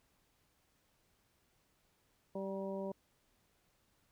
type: harmonic tone with a mistuned harmonic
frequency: 194.5 Hz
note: G3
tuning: 13 cents flat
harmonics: 1 / 2 / 3 / 4 / 5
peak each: -42 / -43 / -42 / -56 / -50 dBFS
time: 2.35-2.92 s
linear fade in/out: 5 ms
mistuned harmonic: 5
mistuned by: -28 cents
effects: pink hiss -75 dBFS RMS until 4.11 s